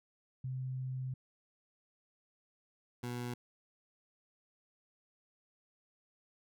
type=tone pair in turn; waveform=sine / 20% pulse; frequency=129.6 / 121.83 Hz; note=C3 / B2; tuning=-16 / -23 cents; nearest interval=minor second; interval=107 cents; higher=first; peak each=-36 / -33 dBFS; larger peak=second; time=0.44-1.14 / 3.03-3.34 s; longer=first; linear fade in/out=5 ms; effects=none